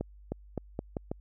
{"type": "accelerating click train", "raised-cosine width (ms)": 2, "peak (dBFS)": -19, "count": 6, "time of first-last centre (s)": [0.01, 1.115], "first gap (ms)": 310, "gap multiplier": 0.83, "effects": ["added 50 Hz sine -50 dBFS peak until 1.2 s"]}